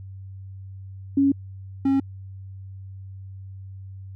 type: tone pair in turn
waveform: sine / triangle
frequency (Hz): 277.2 / 271.7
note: C#4 / C#4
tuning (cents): 0 / -35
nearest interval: unison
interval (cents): 35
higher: first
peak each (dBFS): -15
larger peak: neither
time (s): 1.17-1.32 / 1.85-2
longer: neither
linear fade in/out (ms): 5
effects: added 96 Hz sine -36 dBFS peak until 4.15 s